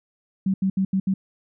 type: tone bursts at uneven times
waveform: sine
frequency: 191.5 Hz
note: G3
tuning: 40 cents flat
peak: -18 dBFS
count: 5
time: 0.46-0.54 / 0.62-0.7 / 0.77-0.85 / 0.93-1 / 1.07-1.14 s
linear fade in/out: 5 ms
effects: none